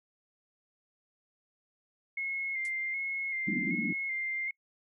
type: tone with vibrato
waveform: sine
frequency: 2135 Hz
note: C7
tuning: 34 cents sharp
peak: -31 dBFS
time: 2.17-4.51 s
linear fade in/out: 5 ms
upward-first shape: square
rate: 1.3 Hz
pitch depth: 30 cents each way
type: noise with exponential decay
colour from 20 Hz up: violet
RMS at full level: -36 dBFS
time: 2.65-2.73 s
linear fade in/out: 1 ms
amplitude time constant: 16 ms
type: band-pass noise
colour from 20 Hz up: pink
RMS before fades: -33 dBFS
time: 3.47-3.93 s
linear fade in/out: 5 ms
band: 160 to 320 Hz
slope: 96 dB/octave
effects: noise-tail reverb RT60 0.1 s tail -25 dB re dry + MP3 48 kbps